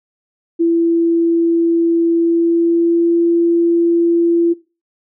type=tone with pitch glide; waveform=sine; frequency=335.1 to 339.2 Hz; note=E4 to E4; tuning=+29 to +50 cents; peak=-10 dBFS; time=0.59-4.54 s; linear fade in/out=20 ms; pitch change=+21 cents; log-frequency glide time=2.14-3.18 s; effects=noise-tail reverb RT60 0.3 s tail -19 dB re dry